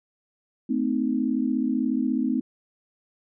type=chord; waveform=sine; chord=A diminished; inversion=none; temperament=equal with one note detuned; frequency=220 / 256.5 / 311.1 Hz; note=A3 / C4 / Eb4; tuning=0 / -34 / 0 cents; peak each=-27 / -24 / -28 dBFS; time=0.69-2.41 s; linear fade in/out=10 ms; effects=none